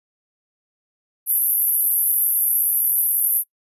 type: band-pass noise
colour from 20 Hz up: pink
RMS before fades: -19 dBFS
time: 1.26-3.44 s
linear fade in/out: 50 ms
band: 11000 to 13000 Hz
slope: 96 dB/octave
effects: noise-tail reverb RT60 0.1 s tail -25 dB re dry + resampled to 32000 Hz